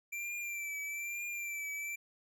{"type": "tone with vibrato", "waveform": "square", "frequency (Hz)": 2349, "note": "D7", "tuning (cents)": 0, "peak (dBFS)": -38, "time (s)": [0.12, 1.96], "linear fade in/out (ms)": 10, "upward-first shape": "triangle", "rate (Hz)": 1.1, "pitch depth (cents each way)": 47, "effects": []}